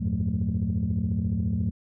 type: tone cluster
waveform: sine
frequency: 81.9 / 96.1 / 110.5 / 180.3 / 218.8 Hz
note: E2 / G2 / A2 / F#3 / A3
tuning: -11 / -34 / +8 / -45 / -9 cents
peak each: -29 dBFS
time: 0-1.71 s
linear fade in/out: 20 ms
effects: tanh soft clip ceiling -17 dBFS